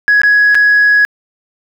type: tone with dropouts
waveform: sine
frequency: 1672 Hz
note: G#6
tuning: 11 cents sharp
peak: -4 dBFS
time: 0.08-1.05 s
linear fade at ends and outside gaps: 0 ms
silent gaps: 0.217-0.234 / 0.546-0.552 s
effects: tanh soft clip ceiling -3 dBFS + 7-bit